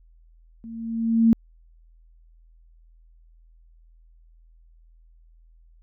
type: tone with level ramp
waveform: sine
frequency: 227.5 Hz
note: A#3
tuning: 42 cents flat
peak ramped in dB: -36 to -11 dBFS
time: 0.64-1.33 s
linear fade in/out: 0 ms
effects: added 41 Hz sine -51 dBFS peak until 5.82 s